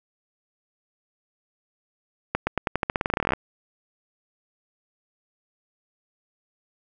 accelerating click train, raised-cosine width 0.5 ms, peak -7 dBFS, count 21, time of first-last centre 2.35-3.335 s, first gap 120 ms, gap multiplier 0.89, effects none

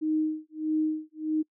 sine tone with tremolo, 311.1 Hz, D#4, in tune, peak -22 dBFS, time 0.01-1.43 s, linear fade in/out 20 ms, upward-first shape sine, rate 1.6 Hz, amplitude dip 100%, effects noise-tail reverb RT60 0.1 s tail -26 dB re dry

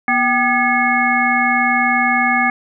harmonic tone with a mistuned harmonic, 242.1 Hz, B3, 34 cents flat, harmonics 1 / 3 / 5 / 7 / 9, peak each -21 / -18 / -21 / -19 / -17 dBFS, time 0.08-2.5 s, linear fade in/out 2 ms, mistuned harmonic 3, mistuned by +110 cents, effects none

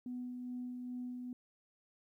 sine tone with tremolo, 248.1 Hz, B3, 8 cents sharp, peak -38 dBFS, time 0.06-1.33 s, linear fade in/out 2 ms, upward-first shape sine, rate 2.4 Hz, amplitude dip 30%, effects tanh soft clip ceiling -34 dBFS + 13-bit

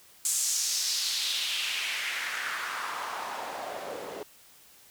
white noise with band-pass filter sweep, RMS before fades -32 dBFS, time 0.25-4.23 s, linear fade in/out 2 ms, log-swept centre 8000 to 440 Hz, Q 2.4, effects white hiss -56 dBFS RMS until 4.9 s

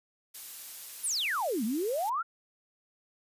blue noise, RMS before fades -42 dBFS, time 0.34-2.1 s, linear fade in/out 10 ms
sine exponential two-way sweep, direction down then up, 11330 to 204.8 to 1437 Hz, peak -28 dBFS, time 1.03-2.23 s, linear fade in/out 20 ms, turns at 1.64 s
effects resampled to 32000 Hz

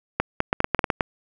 clicks, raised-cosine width 0.5 ms, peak -4 dBFS, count 10, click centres 0.2 / 0.404 / 0.529 / 0.604 / 0.644 / 0.747 / 0.792 / 0.842 / 0.902 / 1.008 s, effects none

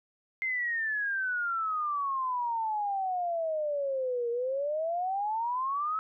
sine exponential two-way sweep, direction down then up, 2100 to 466.2 to 1305 Hz, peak -28 dBFS, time 0.42-5.99 s, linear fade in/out 0 ms, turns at 4.3 s, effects none

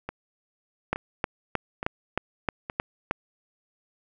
two click trains, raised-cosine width 0.5 ms, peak -9 / -17 dBFS, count 8 / 4, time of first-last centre 0.93-3.111 / 0.09-2.699 s, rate 3.21 / 1.15 Hz, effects none

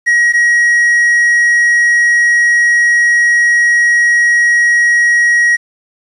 triangle tone pair in turn, 1900 / 1900 Hz, A#6 / A#6, +33 / +33 cents, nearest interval unison, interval 0 cents, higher neither, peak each -5 dBFS, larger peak neither, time 0.06-0.33 / 0.33-5.57 s, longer second, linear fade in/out 20 ms, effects resampled to 24000 Hz + 7-bit

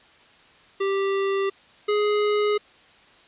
square tone pair in turn, 392 / 417.6 Hz, G4 / G#4, 0 / +10 cents, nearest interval minor second, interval 110 cents, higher second, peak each -22 / -20 dBFS, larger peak second, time 0.8-1.5 / 1.88-2.58 s, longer neither, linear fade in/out 10 ms, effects white hiss -53 dBFS RMS until 3.27 s + resampled to 8000 Hz

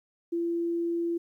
sine tone, 339.5 Hz, F4, 49 cents flat, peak -26 dBFS, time 0.32-1.18 s, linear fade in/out 10 ms, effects 11-bit

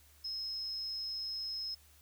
sine tone with amplitude modulation, 5160 Hz, E8, 38 cents flat, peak -35 dBFS, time 0.24-1.75 s, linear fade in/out 10 ms, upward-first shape sine, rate 258 Hz, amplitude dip 35%, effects added 73 Hz sine -63 dBFS peak until 2.01 s + white hiss -64 dBFS RMS until 2.01 s

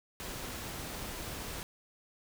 pink noise, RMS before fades -41 dBFS, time 0.2-1.63 s, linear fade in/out 0 ms, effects none

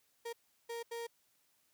35% pulse tone bursts at uneven times, 466.2 Hz, A#4, in tune, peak -38 dBFS, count 3, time 0.25-0.33 / 0.69-0.83 / 0.91-1.07 s, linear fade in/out 10 ms, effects white hiss -74 dBFS RMS until 1.73 s + high-pass 60 Hz 12 dB/octave

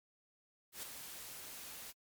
white noise with ADSR envelope, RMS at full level -43 dBFS, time 0.72-1.93 s, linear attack 110 ms, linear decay 4 ms, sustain -6 dB, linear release 33 ms, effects MP3 96 kbps

